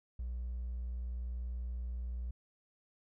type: tone with hard clipping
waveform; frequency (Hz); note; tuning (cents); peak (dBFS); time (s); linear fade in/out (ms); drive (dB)
triangle; 60.4; B1; -38; -36; 0.19-2.31; 5; 2
effects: none